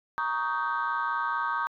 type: chord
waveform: sine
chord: Eb dominant seventh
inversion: second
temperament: just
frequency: 933.4 / 1120.1 / 1244.5 / 1555.6 Hz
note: Bb5 / Db6 / Eb6 / G6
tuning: +2 / +18 / 0 / -14 cents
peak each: -31 dBFS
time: 0.18-1.67 s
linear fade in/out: 0 ms
effects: tanh soft clip ceiling -19 dBFS